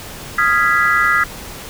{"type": "chord", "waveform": "sine", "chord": "F half-diminished seventh", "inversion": "third", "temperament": "equal with one note detuned", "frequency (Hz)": [1244.5, 1384.1, 1661.2, 1975.5], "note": ["Eb6", "F6", "Ab6", "Cb7"], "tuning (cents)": [0, -16, 0, 0], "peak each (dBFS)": -17, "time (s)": [0.38, 1.24], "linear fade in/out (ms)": 5, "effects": ["pink hiss -32 dBFS RMS until 1.69 s"]}